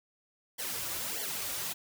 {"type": "noise with flanger", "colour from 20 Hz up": "white", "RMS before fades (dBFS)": -36, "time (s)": [0.58, 1.74], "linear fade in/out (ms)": 20, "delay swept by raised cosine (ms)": [0.77, 4.67], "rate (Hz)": 1.6, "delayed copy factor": -0.9, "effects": []}